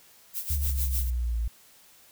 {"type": "noise with tremolo", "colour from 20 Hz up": "violet", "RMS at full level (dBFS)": -30, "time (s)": [0.33, 1.11], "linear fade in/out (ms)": 50, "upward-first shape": "sine", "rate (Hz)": 6.6, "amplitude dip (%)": 75}
{"type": "exponential sweep", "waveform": "sine", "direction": "down", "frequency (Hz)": [73, 55.5], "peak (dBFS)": -25, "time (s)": [0.5, 1.48], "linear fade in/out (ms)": 5}
{"effects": ["white hiss -56 dBFS RMS until 2.11 s"]}